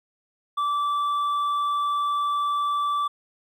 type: tone with hard clipping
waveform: sine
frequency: 1162 Hz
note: D6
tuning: 19 cents flat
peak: -23 dBFS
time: 0.57-3.08 s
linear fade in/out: 10 ms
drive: 4 dB
effects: none